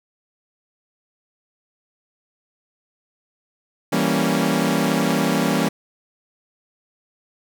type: chord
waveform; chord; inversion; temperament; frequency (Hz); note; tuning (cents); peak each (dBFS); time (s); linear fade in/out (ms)
sawtooth; E diminished seventh; none; equal; 164.81 / 196 / 233.1 / 277.2; E3 / G3 / Bb3 / Db4; 0 / 0 / 0 / 0; -20 / -19 / -19 / -19; 3.92-5.69; 10
effects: none